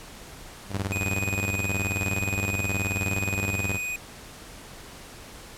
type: tone with tremolo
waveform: sawtooth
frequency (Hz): 98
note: G2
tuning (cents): 0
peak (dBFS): -21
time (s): 0.69-3.79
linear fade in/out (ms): 50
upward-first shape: square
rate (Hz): 19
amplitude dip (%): 70
type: tone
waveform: square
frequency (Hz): 2489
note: D#7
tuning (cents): 0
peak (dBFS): -29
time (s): 0.92-3.96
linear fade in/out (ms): 2
effects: pink hiss -44 dBFS RMS until 5.57 s + low-pass 12000 Hz 12 dB/octave